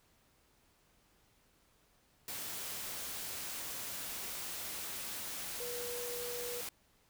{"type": "tone in noise", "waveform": "sine", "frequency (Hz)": 484.8, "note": "B4", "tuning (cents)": -32, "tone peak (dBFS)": -41, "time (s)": [5.6, 6.61], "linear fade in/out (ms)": 2, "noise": "white", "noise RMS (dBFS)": -42, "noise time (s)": [2.28, 6.69], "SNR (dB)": -2, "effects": ["pink hiss -70 dBFS RMS until 7.09 s"]}